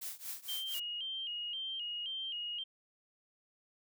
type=noise with tremolo; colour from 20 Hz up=blue; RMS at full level=-40 dBFS; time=0.01-0.8 s; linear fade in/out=10 ms; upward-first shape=triangle; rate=4.3 Hz; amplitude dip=95%
type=tone with vibrato; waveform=sine; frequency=3011 Hz; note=F#7; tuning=30 cents sharp; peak=-37 dBFS; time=0.48-2.64 s; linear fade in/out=10 ms; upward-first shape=square; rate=1.9 Hz; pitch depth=79 cents each way
effects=none